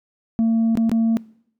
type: tone with dropouts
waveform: sine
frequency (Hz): 226.6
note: A#3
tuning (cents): -49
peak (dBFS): -12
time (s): 0.39-1.17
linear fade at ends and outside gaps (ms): 0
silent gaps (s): 0.754-0.773 / 0.895-0.916
effects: noise-tail reverb RT60 0.7 s tail -24 dB re dry + tanh soft clip ceiling -14 dBFS